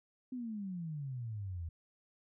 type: exponential sweep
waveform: sine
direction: down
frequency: 259.7 to 79.9 Hz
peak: -38 dBFS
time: 0.32-1.69 s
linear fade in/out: 5 ms
effects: none